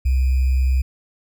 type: tone with sample-and-hold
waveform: sine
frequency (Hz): 64.9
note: C2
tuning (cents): -13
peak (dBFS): -14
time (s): 0.05-0.82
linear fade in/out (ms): 10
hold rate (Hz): 2450
effects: none